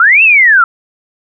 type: linear two-way sweep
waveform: sine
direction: up then down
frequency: 1302 to 2725 to 1302 Hz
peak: -3 dBFS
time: 0-0.64 s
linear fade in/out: 2 ms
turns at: 0.23 s
effects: none